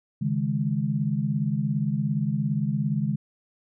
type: chord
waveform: sine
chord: C# suspended second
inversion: none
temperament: just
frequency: 138.59 / 155.92 / 207.9 Hz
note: C#3 / D#3 / G#3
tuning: 0 / +4 / +2 cents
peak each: -27 dBFS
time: 0.21-3.16 s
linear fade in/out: 10 ms
effects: none